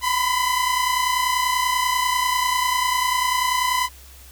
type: tone pair together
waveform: sawtooth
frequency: 989.8 / 1020 Hz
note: B5 / C6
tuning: +4 / -44 cents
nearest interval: minor second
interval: 52 cents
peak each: -18 dBFS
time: 0.01-3.89 s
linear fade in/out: 50 ms
effects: added 65 Hz sine -44 dBFS peak until 4.31 s + white hiss -47 dBFS RMS until 4.31 s